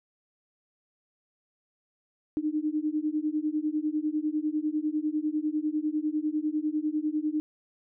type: beating tone pair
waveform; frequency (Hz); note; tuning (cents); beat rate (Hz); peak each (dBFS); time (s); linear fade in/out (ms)
sine; 300.3 / 310.3; D4 / D#4; +39 / -5; 10; -29; 2.37-7.4; 0
effects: none